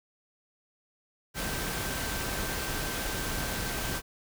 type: tone in noise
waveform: sine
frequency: 1557 Hz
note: G6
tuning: 12 cents flat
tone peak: -41 dBFS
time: 1.34-4.02 s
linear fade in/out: 50 ms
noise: pink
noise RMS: -33 dBFS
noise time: 1.34-4.02 s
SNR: -11 dB
effects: none